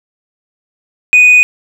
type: tone with tanh clipping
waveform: triangle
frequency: 2483 Hz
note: D#7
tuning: 4 cents flat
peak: -3 dBFS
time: 1.13-1.43 s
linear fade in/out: 0 ms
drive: 6 dB
effects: none